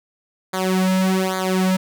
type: tone with flanger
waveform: sawtooth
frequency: 187.5 Hz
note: F#3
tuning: 23 cents sharp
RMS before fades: -19 dBFS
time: 0.53-1.77 s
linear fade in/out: 10 ms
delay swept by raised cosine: 0.36 to 2.76 ms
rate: 1.2 Hz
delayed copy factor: -1
effects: none